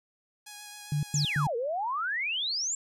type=tone with vibrato; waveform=5% pulse; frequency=830.6 Hz; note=G#5; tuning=in tune; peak=-31 dBFS; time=0.46-1.47 s; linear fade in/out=10 ms; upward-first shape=triangle; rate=7.5 Hz; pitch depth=17 cents each way
type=tone bursts; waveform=sine; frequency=146.83 Hz; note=D3; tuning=in tune; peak=-25 dBFS; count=3; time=0.92-1.47 s; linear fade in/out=2 ms; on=110 ms; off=110 ms
type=exponential two-way sweep; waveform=sine; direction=down then up; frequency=7570 to 447.9 to 7570 Hz; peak=-28 dBFS; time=1.14-2.75 s; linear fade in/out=2 ms; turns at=1.56 s
effects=none